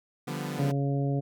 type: chord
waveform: sawtooth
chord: G dominant seventh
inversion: second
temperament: equal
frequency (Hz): 146.83 / 174.61 / 196 / 246.9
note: D3 / F3 / G3 / B3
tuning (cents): 0 / 0 / 0 / 0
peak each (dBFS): -31 / -34 / -36 / -34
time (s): 0.27-0.72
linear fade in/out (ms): 10
type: harmonic tone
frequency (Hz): 139.6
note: C#3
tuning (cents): +13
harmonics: 1 / 2 / 3 / 4 / 5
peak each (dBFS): -26 / -32 / -36 / -38 / -40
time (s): 0.58-1.21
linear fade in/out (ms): 20
effects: none